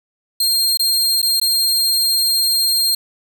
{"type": "tone with dropouts", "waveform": "sawtooth", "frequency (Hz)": 4204, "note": "C8", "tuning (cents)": 7, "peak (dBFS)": -11, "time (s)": [0.4, 2.95], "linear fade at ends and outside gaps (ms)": 5, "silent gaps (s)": [[0.773, 0.794], [1.218, 1.227], [1.4, 1.414]], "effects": ["7-bit"]}